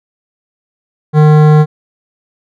sine tone with hard clipping, 152.3 Hz, D#3, 37 cents flat, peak -5 dBFS, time 1.13-1.66 s, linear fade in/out 50 ms, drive 15 dB, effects none

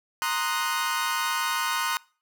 sawtooth chord, C half-diminished seventh, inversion third, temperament equal with one note detuned, 932.3 / 1050.7 / 1244.5 / 1480 Hz, Bb5 / C6 / Eb6 / Gb6, 0 / +7 / 0 / 0 cents, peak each -27 dBFS, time 0.22-1.97 s, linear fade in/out 0 ms, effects noise-tail reverb RT60 0.4 s tail -24 dB re dry

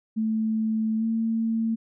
sine tone with pitch glide, 220 to 225.4 Hz, A3 to A3, 0 to +42 cents, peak -22 dBFS, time 0.16-1.76 s, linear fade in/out 20 ms, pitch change +42 cents, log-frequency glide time 0.98-1.04 s, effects none

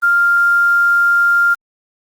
sine tone with quantisation, 1396.9 Hz, F6, in tune, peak -9 dBFS, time 0.02-1.55 s, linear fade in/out 20 ms, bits 6, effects Opus 24 kbps

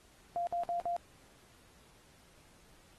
sine tone bursts, 694 Hz, F5, 11 cents flat, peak -31 dBFS, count 4, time 0.36-0.965 s, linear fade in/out 0 ms, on 110 ms, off 55 ms, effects pink hiss -63 dBFS RMS until 2.98 s + AAC 32 kbps

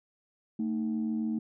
sine tone pair together, 223.7 / 311.1 Hz, A3 / D#4, +29 / 0 cents, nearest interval tritone, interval 571 cents, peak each -28 / -34 dBFS, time 0.59-1.39 s, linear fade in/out 5 ms, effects tanh soft clip ceiling -23 dBFS

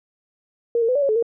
sine tone with pitch steps, 469.2 / 455.5 / 505 / 576 / 554 / 432.9 / 463.6 Hz, A#4 / A#4 / B4 / D5 / C#5 / A4 / A#4, +11 / -40 / +39 / -34 / -1 / -28 / -10 cents, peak -16 dBFS, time 0.75-1.226 s, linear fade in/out 2 ms, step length 68 ms, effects none

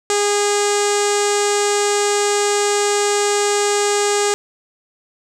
sawtooth tone with low-pass filter, 410 Hz, G#4, 22 cents flat, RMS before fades -17 dBFS, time 0.1-4.34 s, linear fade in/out 0 ms, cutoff 7600 Hz, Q 4.3, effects none

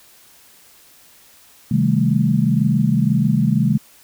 sine chord, A half-diminished seventh, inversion first, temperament just, 132 / 158.4 / 198 / 220 Hz, C3 / Eb3 / G3 / A3, +16 / +31 / +18 / 0 cents, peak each -19 dBFS, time 1.71-3.78 s, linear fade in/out 5 ms, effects white hiss -49 dBFS RMS until 4.03 s

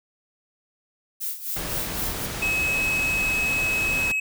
violet noise with tremolo, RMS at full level -28 dBFS, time 1.2-2.27 s, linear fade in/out 20 ms, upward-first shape sine, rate 3.9 Hz, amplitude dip 75%
pink noise, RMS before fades -31 dBFS, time 1.56-4.12 s, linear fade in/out 5 ms
triangle tone, 2564 Hz, E7, 49 cents flat, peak -20 dBFS, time 2.42-4.2 s, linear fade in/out 5 ms
effects none

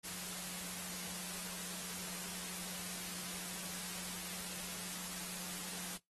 sine tone in noise, 180 Hz, F#3, 47 cents flat, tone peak -53 dBFS, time 0.03-5.98 s, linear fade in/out 20 ms, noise white, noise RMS -44 dBFS, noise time 0.03-5.98 s, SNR -12 dB, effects noise-tail reverb RT60 0.2 s tail -26 dB re dry + AAC 32 kbps

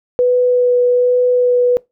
sine tone with vibrato, 493.9 Hz, B4, in tune, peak -9 dBFS, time 0.19-1.77 s, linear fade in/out 0 ms, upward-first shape sine, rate 1.2 Hz, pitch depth 9 cents each way, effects noise-tail reverb RT60 0.2 s tail -23 dB re dry

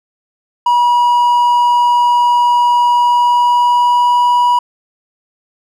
triangle tone with pitch glide, 966 to 972.7 Hz, B5 to B5, -39 to -27 cents, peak -6 dBFS, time 0.66-4.59 s, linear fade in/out 5 ms, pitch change +12 cents, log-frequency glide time 2.92-4.24 s, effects none

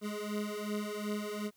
25% pulse beating tone pair, 207.7 / 210.4 Hz, G#3 / G#3, 0 / +23 cents, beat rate 2.7 Hz, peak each -34 / -34 dBFS, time 0.01-1.51 s, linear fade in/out 50 ms, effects white hiss -70 dBFS RMS until 1.56 s

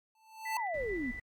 square tone with exponential growth, 883 Hz, A5, 6 cents sharp, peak -30 dBFS, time 0.15-0.57 s, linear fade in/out 2 ms, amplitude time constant 90 ms
sine tone with tremolo, 1985 Hz, B6, 8 cents sharp, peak -38 dBFS, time 0.45-1.2 s, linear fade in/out 10 ms, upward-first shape square, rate 6.8 Hz, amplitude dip 30%
sine exponential sweep, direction down, 1039 to 226.8 Hz, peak -33 dBFS, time 0.56-1.12 s, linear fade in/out 20 ms
brown noise, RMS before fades -47 dBFS, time 0.74-1.2 s, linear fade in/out 5 ms
effects Opus 48 kbps

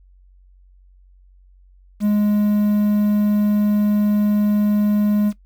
triangle tone with quantisation, 208.1 Hz, G#3, 4 cents sharp, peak -12 dBFS, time 2-5.33 s, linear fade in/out 50 ms, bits 7, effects noise-tail reverb RT60 0.1 s tail -17 dB re dry + added 46 Hz sine -47 dBFS peak until 5.45 s

